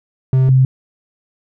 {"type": "tone pair in turn", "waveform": ["triangle", "sine"], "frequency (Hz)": [130.81, 130.81], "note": ["C3", "C3"], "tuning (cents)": [0, 0], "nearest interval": "unison", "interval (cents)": 0, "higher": "neither", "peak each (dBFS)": -7, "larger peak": "neither", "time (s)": [[0.33, 0.49], [0.49, 0.65]], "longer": "neither", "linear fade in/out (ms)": 2, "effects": []}